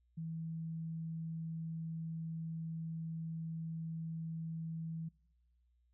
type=tone; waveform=sine; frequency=162.5 Hz; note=E3; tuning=24 cents flat; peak=-39 dBFS; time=0.17-5.09 s; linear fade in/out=10 ms; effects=noise-tail reverb RT60 0.9 s tail -25 dB re dry + added 60 Hz sine -70 dBFS peak until 5.93 s